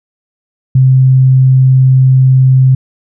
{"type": "tone", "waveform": "sine", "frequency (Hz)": 130.81, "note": "C3", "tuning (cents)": 0, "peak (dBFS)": -3, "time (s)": [0.75, 2.75], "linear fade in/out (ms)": 5, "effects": []}